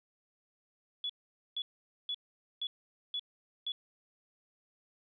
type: tone bursts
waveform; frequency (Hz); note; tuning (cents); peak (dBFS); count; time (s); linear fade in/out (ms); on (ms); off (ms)
sine; 3405; G#7; +42; -33; 6; 1.04-3.72; 2; 55; 470
effects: none